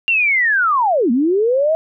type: linear two-way sweep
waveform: sine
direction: down then up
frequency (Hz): 2794 to 223.4 to 655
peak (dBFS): -12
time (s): 0.08-1.75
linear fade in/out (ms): 0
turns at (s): 1.11
effects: none